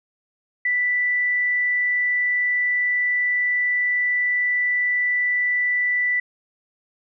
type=tone; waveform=sine; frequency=1975.5 Hz; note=B6; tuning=in tune; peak=-18 dBFS; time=0.65-6.2 s; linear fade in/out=5 ms; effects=none